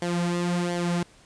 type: tone with flanger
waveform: sawtooth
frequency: 174.61 Hz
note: F3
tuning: in tune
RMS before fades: -26 dBFS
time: 0.02-1.03 s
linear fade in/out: 2 ms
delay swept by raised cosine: 0.76 to 4.46 ms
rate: 1.4 Hz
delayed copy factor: -0.65
effects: pink hiss -55 dBFS RMS until 1.25 s + resampled to 22050 Hz